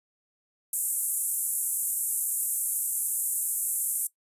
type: band-pass noise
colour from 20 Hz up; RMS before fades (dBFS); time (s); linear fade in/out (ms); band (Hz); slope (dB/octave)
white; -29; 0.73-4.07; 2; 7900 to 13000; 48
effects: noise-tail reverb RT60 0.1 s tail -18 dB re dry + resampled to 32000 Hz